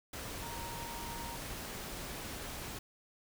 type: tone in noise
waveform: sine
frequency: 933 Hz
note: A#5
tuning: 1 cent sharp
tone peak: -45 dBFS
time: 0.42-1.36 s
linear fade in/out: 5 ms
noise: pink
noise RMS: -43 dBFS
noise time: 0.13-2.79 s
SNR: -5 dB
effects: none

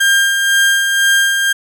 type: tone with tremolo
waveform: 35% pulse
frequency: 1600 Hz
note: G6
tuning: 35 cents sharp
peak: -7 dBFS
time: 0-1.53 s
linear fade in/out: 10 ms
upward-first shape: sine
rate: 2 Hz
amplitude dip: 40%
effects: none

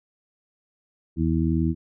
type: harmonic tone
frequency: 80.8 Hz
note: E2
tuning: 34 cents flat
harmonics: 1 / 2 / 3 / 4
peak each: -25 / -24 / -26 / -26 dBFS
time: 1.16-1.75 s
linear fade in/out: 50 ms
effects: none

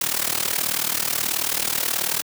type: noise with amplitude modulation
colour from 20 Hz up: white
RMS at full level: -20 dBFS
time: 0.01-2.22 s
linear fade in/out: 5 ms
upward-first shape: sine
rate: 38.5 Hz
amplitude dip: 85%
effects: high-pass 100 Hz 12 dB/octave

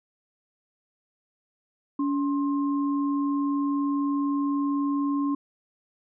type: tone pair together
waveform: sine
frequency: 283.5 / 1059.6 Hz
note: C#4 / C6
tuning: +39 / +22 cents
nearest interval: octave + major seventh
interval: 2283 cents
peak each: -23 / -33 dBFS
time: 1.99-5.35 s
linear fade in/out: 5 ms
effects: none

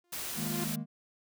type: tone with exponential growth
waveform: sawtooth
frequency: 350.1 Hz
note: F4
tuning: 4 cents sharp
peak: -31 dBFS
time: 0.04-0.64 s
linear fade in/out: 2 ms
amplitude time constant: 130 ms
type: noise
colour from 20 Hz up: white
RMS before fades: -38 dBFS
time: 0.12-0.76 s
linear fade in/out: 10 ms
type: chord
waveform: triangle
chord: D# suspended fourth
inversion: none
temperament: equal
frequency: 155.56 / 207.7 / 233.1 Hz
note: D#3 / G#3 / A#3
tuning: 0 / 0 / 0 cents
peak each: -36 dBFS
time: 0.35-0.86 s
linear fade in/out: 50 ms
effects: none

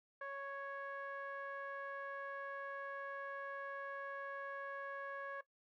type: tone with low-pass filter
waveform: sawtooth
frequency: 554.4 Hz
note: C#5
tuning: in tune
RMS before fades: -45 dBFS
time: 0.21-5.41 s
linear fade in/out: 5 ms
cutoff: 1500 Hz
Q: 6.8
effects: noise-tail reverb RT60 0.1 s tail -17 dB re dry + MP3 48 kbps

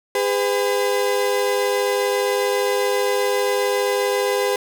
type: tone pair together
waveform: 35% pulse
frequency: 405.5 / 505 Hz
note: G#4 / B4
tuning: -41 / +39 cents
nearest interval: major third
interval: 380 cents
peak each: -19 dBFS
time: 0.15-4.56 s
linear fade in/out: 2 ms
effects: none

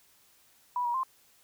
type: tone with pitch steps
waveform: sine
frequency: 982 / 955 / 1047 Hz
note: B5 / A#5 / C6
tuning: -10 / +42 / +1 cents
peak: -27 dBFS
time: 0.76-1.033 s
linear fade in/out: 2 ms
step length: 91 ms
effects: white hiss -63 dBFS RMS until 1.43 s

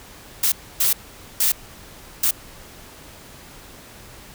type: noise bursts at uneven times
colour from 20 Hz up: blue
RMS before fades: -18 dBFS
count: 4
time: 0.43-0.52 / 0.8-0.93 / 1.4-1.52 / 2.23-2.31 s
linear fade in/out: 5 ms
effects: pink hiss -43 dBFS RMS until 4.34 s

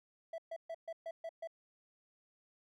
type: tone bursts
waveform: triangle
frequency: 659.3 Hz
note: E5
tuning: in tune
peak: -38 dBFS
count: 7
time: 0.33-1.474 s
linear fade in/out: 5 ms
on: 52 ms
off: 130 ms
effects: none

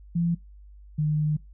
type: tone pair in turn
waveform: sine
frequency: 170 / 151.81 Hz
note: F3 / D#3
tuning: -46 / -42 cents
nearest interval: major second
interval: 196 cents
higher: first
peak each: -21 dBFS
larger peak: neither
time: 0.15-0.35 / 0.98-1.37 s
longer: second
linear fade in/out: 10 ms
effects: noise-tail reverb RT60 0.2 s tail -23 dB re dry + added 50 Hz sine -45 dBFS peak until 1.53 s

